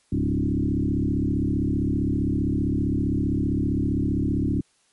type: tone with frequency modulation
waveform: sine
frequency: 188.4 Hz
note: F#3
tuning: 32 cents sharp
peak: -20 dBFS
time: 0.12-4.61 s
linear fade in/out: 5 ms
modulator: 35.3 Hz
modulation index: 3.8
effects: white hiss -64 dBFS RMS until 4.92 s + MP3 48 kbps